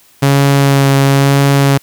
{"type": "tone with vibrato", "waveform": "sawtooth", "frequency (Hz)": 138.59, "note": "C#3", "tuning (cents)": 0, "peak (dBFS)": -3, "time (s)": [0.22, 1.78], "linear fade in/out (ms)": 10, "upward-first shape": "sine", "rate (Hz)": 1, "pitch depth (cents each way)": 14, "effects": ["white hiss -47 dBFS RMS until 1.82 s"]}